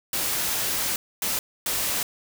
white noise bursts at uneven times, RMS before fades -26 dBFS, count 3, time 0.13-0.96 / 1.22-1.39 / 1.66-2.03 s, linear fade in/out 2 ms, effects none

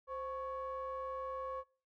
triangle ring-modulated tone, 291.4 Hz, D4, 13 cents flat, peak -34 dBFS, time 0.07-1.64 s, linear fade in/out 50 ms, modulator 814 Hz, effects noise-tail reverb RT60 0.4 s tail -23 dB re dry

